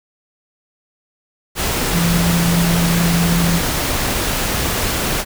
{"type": "tone in noise", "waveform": "sine", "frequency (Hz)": 170.5, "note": "F3", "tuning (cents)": -41, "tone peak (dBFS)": -14, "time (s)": [1.91, 3.62], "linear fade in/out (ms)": 50, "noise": "pink", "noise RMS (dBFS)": -19, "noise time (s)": [1.55, 5.25], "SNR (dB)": 2, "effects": []}